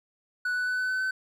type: tone with pitch steps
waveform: triangle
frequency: 1480 / 1488.6 / 1497.2 / 1505.9 / 1514.6 / 1523.4 Hz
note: F#6 / F#6 / F#6 / F#6 / F#6 / G6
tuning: 0 / +10 / +20 / +30 / +40 / -50 cents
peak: -24 dBFS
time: 0.45-1.11 s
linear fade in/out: 5 ms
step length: 110 ms
effects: none